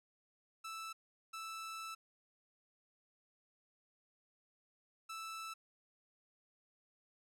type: tone bursts at uneven times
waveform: sawtooth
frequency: 1318.5 Hz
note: E6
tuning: in tune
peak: -40 dBFS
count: 3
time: 0.64-0.93 / 1.33-1.95 / 5.09-5.54 s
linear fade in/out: 10 ms
effects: low-pass 12000 Hz 12 dB/octave